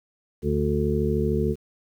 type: harmonic tone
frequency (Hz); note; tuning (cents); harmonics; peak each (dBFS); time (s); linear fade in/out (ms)
73.42; D2; 0; 1 / 2 / 3 / 5 / 6; -27 / -27 / -27 / -27 / -27; 0.42-1.56; 50
effects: 9-bit